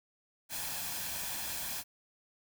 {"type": "noise with comb filter", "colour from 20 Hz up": "white", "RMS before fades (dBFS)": -38, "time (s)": [0.49, 1.84], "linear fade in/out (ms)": 50, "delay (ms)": 1.2, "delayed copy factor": 0.5, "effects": []}